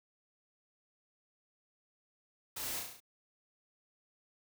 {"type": "noise with echo", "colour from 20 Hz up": "white", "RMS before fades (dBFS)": -41, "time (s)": [2.56, 2.8], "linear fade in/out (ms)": 10, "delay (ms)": 34, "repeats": 6, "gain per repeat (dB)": -3, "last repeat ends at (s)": 3.004, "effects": []}